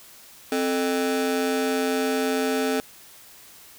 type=ring-modulated tone; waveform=35% pulse; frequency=351.1 Hz; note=F4; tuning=9 cents sharp; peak=-17 dBFS; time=0.52-2.8 s; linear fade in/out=0 ms; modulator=88.3 Hz; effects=white hiss -48 dBFS RMS until 3.78 s